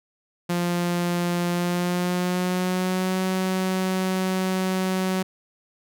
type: tone with pitch glide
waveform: sawtooth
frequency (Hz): 174.61 to 187.14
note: F3 to F#3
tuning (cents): 0 to +20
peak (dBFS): -18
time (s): 0.49-5.23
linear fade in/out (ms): 10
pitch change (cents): +120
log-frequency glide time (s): 1.5-3.22
effects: none